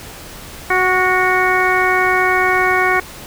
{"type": "harmonic tone with a mistuned harmonic", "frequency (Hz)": 370, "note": "F#4", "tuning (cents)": 0, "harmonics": [1, 2, 3, 4, 5, 6], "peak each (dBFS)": [-19, -19, -19, -19, -19, -19], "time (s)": [0.7, 3], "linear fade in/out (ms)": 5, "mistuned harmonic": 4, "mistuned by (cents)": -25, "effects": ["pink hiss -34 dBFS RMS until 3.26 s"]}